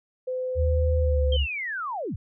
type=tone; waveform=sine; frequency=510 Hz; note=C5; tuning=44 cents flat; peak=-26 dBFS; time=0.27-1.37 s; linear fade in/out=10 ms
type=tone with pitch glide; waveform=sine; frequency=77.78 to 69.7 Hz; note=D#2 to C#2; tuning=0 to +10 cents; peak=-20 dBFS; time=0.55-1.47 s; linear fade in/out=50 ms; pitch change=-190 cents; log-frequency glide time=0.98-1.32 s
type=linear sweep; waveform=sine; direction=down; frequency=3212 to 54.6 Hz; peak=-28 dBFS; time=1.32-2.16 s; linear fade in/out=5 ms
effects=none